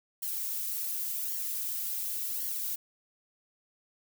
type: noise with flanger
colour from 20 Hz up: violet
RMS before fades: -34 dBFS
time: 0.22-2.76 s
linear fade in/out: 10 ms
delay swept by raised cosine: 0.79 to 4.39 ms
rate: 0.9 Hz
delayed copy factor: -0.8
effects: none